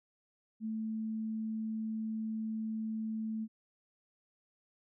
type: tone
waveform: sine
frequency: 220 Hz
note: A3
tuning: in tune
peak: -34 dBFS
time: 0.6-3.48 s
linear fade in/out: 50 ms
effects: none